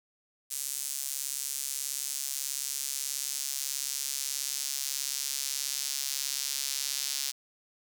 sawtooth tone with high-pass filter sweep, 138.4 Hz, C#3, 2 cents flat, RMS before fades -34 dBFS, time 0.5-7.32 s, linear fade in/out 20 ms, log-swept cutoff 7700 to 5000 Hz, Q 1.3, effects none

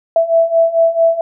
sine beating tone pair, 659.3 / 663.8 Hz, E5 / E5, 0 / +12 cents, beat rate 4.5 Hz, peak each -14 / -11 dBFS, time 0.16-1.21 s, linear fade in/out 2 ms, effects none

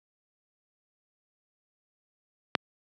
click, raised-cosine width 0.3 ms, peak -5 dBFS, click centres 2.552 s, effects high-pass 150 Hz 12 dB/octave

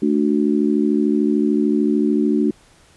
sine chord, D major, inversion second, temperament just, 220.2 / 293.7 / 367.1 Hz, A3 / D4 / F#4, +2 / 0 / -14 cents, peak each -18 / -18 / -21 dBFS, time 0.02-2.51 s, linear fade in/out 5 ms, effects pink hiss -52 dBFS RMS until 2.96 s + resampled to 24000 Hz

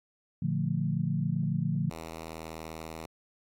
sine chord, Bb major seventh, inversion none, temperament equal with one note detuned, 116.54 / 147.26 / 174.61 / 220 Hz, Bb2 / D3 / F3 / A3, 0 / +5 / 0 / 0 cents, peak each -35 / -30 / -31 / -36 dBFS, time 0.42-1.9 s, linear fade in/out 5 ms
5% pulse tone with pitch glide, 81.3 to 80.41 Hz, E2 to E2, -23 to -42 cents, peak -28 dBFS, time 1.9-3.06 s, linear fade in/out 5 ms, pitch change -19 cents, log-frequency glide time 2.18-2.46 s
effects AAC 64 kbps

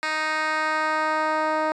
10% pulse tone with band-pass filter sweep, 311.1 Hz, D#4, in tune, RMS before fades -24 dBFS, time 0.03-1.72 s, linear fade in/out 0 ms, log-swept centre 2400 to 710 Hz, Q 0.94, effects resampled to 22050 Hz

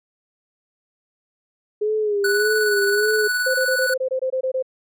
sine tone with vibrato, 416.1 Hz, G#4, 3 cents sharp, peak -18 dBFS, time 1.81-3.28 s, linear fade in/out 10 ms, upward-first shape sine, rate 1.7 Hz, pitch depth 68 cents each way
square tone with tremolo, 1480 Hz, F#6, in tune, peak -19 dBFS, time 2.24-3.94 s, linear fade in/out 5 ms, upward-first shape square, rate 19 Hz, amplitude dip 25%
sine tone bursts, 520 Hz, C5, 11 cents flat, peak -19 dBFS, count 11, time 3.46-4.626 s, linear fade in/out 10 ms, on 86 ms, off 22 ms
effects none

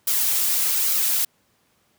blue noise with flanger, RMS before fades -21 dBFS, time 0.07-1.25 s, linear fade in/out 5 ms, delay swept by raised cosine 1.1 to 3.9 ms, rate 1.2 Hz, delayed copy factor -0.5, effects pink hiss -64 dBFS RMS until 1.98 s + high-pass 100 Hz 12 dB/octave

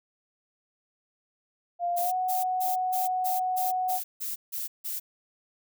sine tone with pitch glide, 698.5 to 739.6 Hz, F5 to F#5, 0 to -1 cents, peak -25 dBFS, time 1.79-4 s, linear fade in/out 50 ms, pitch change +99 cents, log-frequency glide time 2.01-2.13 s
violet noise bursts, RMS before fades -33 dBFS, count 10, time 1.96-5 s, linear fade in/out 20 ms, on 160 ms, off 160 ms
effects none

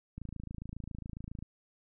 click train, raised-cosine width 5 ms, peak -29 dBFS, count 35, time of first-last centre 0.18-1.425 s, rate 27.3 Hz, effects none

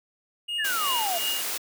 triangle tone with tremolo, 2855 Hz, F7, 37 cents sharp, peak -24 dBFS, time 0.48-1.42 s, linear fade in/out 10 ms, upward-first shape triangle, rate 2.8 Hz, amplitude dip 90%
sine exponential sweep, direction down, 1850 to 654 Hz, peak -26 dBFS, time 0.58-1.19 s, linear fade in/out 20 ms
white noise, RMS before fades -30 dBFS, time 0.64-1.58 s, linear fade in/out 10 ms
effects high-pass 300 Hz 12 dB/octave

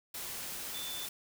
sine tone in noise, 3520 Hz, A7, in tune, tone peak -41 dBFS, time 0.74-1.06 s, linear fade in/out 5 ms, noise white, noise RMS -41 dBFS, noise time 0.14-1.09 s, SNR -3 dB, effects none

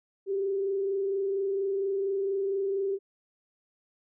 sine tone with frequency modulation, 392 Hz, G4, in tune, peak -26 dBFS, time 0.26-2.99 s, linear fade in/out 50 ms, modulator 24.3 Hz, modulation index 0.39, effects none

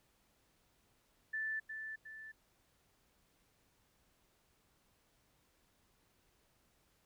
sine tone with echo, 1759 Hz, A6, 1 cent flat, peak -36 dBFS, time 1.33-1.6 s, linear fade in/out 10 ms, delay 360 ms, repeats 2, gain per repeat -6 dB, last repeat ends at 2.32 s, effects pink hiss -74 dBFS RMS until 7.05 s

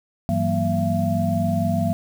sine tone cluster, 99.3 / 166.2 / 190.3 / 234.4 / 676 Hz, G2 / E3 / F#3 / A#3 / E5, +23 / +15 / +49 / +10 / +43 cents, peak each -25 dBFS, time 0.29-1.93 s, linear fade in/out 0 ms, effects 7-bit

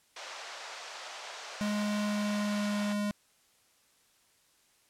pink band-pass noise, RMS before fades -44 dBFS, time 0.16-2.93 s, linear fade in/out 5 ms, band 600 to 6800 Hz, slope 24 dB/octave
square tone with pitch glide, 208.3 to 206.3 Hz, G#3 to G#3, +5 to -11 cents, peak -30 dBFS, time 1.61-3.11 s, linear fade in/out 0 ms, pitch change -16 cents, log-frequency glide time 2-2.73 s
effects white hiss -67 dBFS RMS until 4.89 s + low-pass 11000 Hz 12 dB/octave

